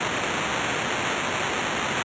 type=noise with sample-and-hold; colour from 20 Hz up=blue; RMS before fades=-26 dBFS; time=0-2.03 s; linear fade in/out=10 ms; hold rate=4900 Hz; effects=high-pass 100 Hz 12 dB/octave + resampled to 16000 Hz